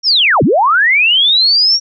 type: linear two-way sweep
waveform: sine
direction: down then up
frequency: 5670 to 110 to 5670 Hz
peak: -7 dBFS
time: 0.03-1.8 s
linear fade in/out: 50 ms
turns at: 0.43 s
effects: none